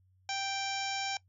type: harmonic tone with a mistuned harmonic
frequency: 784 Hz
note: G5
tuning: in tune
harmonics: 1 / 2 / 3 / 4 / 5 / 6 / 7 / 8 / 9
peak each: -36 / -43 / -40 / -43 / -44 / -48 / -42 / -49 / -44 dBFS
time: 0.29-1.17 s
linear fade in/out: 2 ms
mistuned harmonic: 9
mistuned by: -31 cents
effects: noise-tail reverb RT60 0.1 s tail -20 dB re dry + added 93 Hz sine -64 dBFS peak until 1.28 s